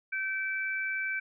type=tone pair together; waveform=sine; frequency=1546 / 2316 Hz; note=G6 / D7; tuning=-24 / -25 cents; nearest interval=perfect fifth; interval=699 cents; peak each=-32 / -33 dBFS; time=0.12-1.2 s; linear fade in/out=10 ms; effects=none